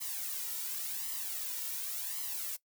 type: noise with flanger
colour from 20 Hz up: blue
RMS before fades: -38 dBFS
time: 0-2.57 s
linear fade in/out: 20 ms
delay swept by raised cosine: 0.98 to 2.18 ms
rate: 0.91 Hz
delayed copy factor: +0.85
effects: noise-tail reverb RT60 0.1 s tail -19 dB re dry